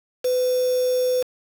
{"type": "tone with quantisation", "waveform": "sine", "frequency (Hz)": 503, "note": "B4", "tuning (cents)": 32, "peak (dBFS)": -18, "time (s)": [0.24, 1.23], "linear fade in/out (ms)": 10, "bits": 5, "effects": []}